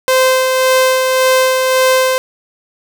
sawtooth tone with tremolo, 518 Hz, C5, 17 cents flat, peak -4 dBFS, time 0.08-2.18 s, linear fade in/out 0 ms, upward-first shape sine, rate 1.8 Hz, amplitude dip 35%, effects none

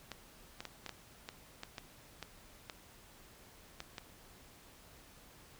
clicks, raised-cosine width 0.2 ms, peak -25 dBFS, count 12, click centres 0.117 / 0.605 / 0.653 / 0.863 / 0.893 / 1.289 / 1.634 / 1.782 / 2.227 / 2.698 / 3.804 / 3.982 s, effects pink hiss -59 dBFS RMS until 5.59 s

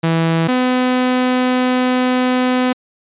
sawtooth tone pair in turn, 164.2 / 252.8 Hz, E3 / B3, -6 / +41 cents, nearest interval perfect fifth, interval 747 cents, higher second, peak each -9 dBFS, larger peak neither, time 0.03-0.48 / 0.48-2.73 s, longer second, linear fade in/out 10 ms, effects resampled to 8000 Hz

